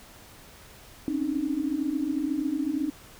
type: tone cluster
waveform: sine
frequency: 266.1 / 279.8 / 308.1 Hz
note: C4 / C#4 / D#4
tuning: +29 / +16 / -17 cents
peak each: -32 / -30 / -28 dBFS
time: 1.08-2.9 s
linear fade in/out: 0 ms
effects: pink hiss -50 dBFS RMS until 3.19 s